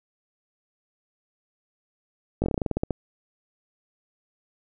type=slowing click train; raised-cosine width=2 ms; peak=-11 dBFS; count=13; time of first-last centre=2.42-2.907 s; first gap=19 ms; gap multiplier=1.13; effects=none